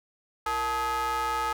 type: ring-modulated tone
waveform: square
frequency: 201.5 Hz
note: G3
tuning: 48 cents sharp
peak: -24 dBFS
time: 0.46-1.53 s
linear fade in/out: 5 ms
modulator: 1070 Hz
effects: none